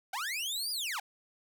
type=linear two-way sweep; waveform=sawtooth; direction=up then down; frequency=698.5 to 4978 to 698.5 Hz; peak=-30 dBFS; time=0.13-1 s; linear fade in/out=5 ms; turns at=0.71 s; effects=none